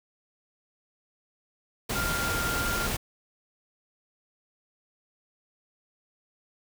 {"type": "tone in noise", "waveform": "sine", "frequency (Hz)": 1396.9, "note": "F6", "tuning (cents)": 0, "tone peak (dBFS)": -30, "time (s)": [1.95, 2.87], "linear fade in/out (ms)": 10, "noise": "pink", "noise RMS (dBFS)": -30, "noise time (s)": [1.89, 2.97], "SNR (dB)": -3, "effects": []}